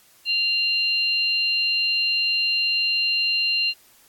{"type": "tone pair together", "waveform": "sine", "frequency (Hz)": [2782, 4160], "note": ["F7", "C8"], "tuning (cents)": [-7, -11], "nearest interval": "perfect fifth", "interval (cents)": 696, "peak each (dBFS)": [-21, -23], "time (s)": [0.25, 3.74], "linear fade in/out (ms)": 50, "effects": ["white hiss -55 dBFS RMS until 4.08 s", "AAC 64 kbps"]}